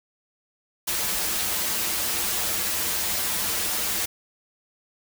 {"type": "noise with comb filter", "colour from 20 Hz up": "white", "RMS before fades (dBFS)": -26, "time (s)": [0.87, 4.06], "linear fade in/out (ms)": 10, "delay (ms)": 7.4, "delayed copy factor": -0.95, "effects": []}